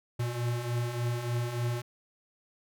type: beating tone pair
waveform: square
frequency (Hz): 117.4 / 120.8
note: A#2 / B2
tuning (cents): +13 / -38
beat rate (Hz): 3.4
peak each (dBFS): -37 / -31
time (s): 0.19-1.82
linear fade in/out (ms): 10
effects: none